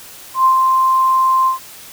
sine tone with ADSR envelope, 1046.5 Hz, C6, in tune, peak -7 dBFS, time 0.34-1.59 s, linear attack 110 ms, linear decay 100 ms, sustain -3 dB, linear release 120 ms, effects white hiss -37 dBFS RMS until 1.92 s

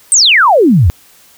sine exponential sweep, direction down, 8920 to 72.8 Hz, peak -4 dBFS, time 0.12-0.9 s, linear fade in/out 0 ms, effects white hiss -44 dBFS RMS until 1.37 s

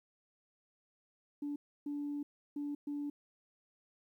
sine tone bursts at uneven times, 289.7 Hz, D4, 24 cents flat, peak -35 dBFS, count 4, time 1.42-1.56 / 1.86-2.23 / 2.56-2.75 / 2.87-3.1 s, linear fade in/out 5 ms, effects tanh soft clip ceiling -32 dBFS + 12-bit

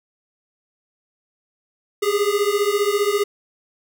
square beating tone pair, 401.7 / 416.7 Hz, G4 / G#4, +42 / +6 cents, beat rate 15 Hz, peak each -21 dBFS, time 2.02-3.24 s, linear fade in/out 10 ms, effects none

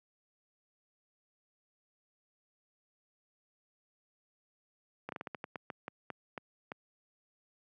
slowing click train, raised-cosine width 0.5 ms, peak -24 dBFS, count 13, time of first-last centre 5.09-6.719 s, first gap 32 ms, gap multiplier 1.24, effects high-pass 150 Hz 12 dB/octave

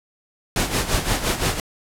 pink noise with tremolo, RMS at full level -19 dBFS, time 0.56-1.6 s, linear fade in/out 2 ms, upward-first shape sine, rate 5.8 Hz, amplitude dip 70%, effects low-pass 12000 Hz 12 dB/octave

